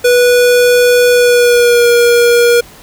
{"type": "tone with pitch glide", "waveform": "square", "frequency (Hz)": [489.7, 476.3], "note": ["B4", "A#4"], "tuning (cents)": [-15, 37], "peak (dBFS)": -6, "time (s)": [0.04, 2.61], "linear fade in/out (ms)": 10, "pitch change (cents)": -48, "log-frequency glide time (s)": [1.11, 1.88], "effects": ["pink hiss -37 dBFS RMS until 2.82 s"]}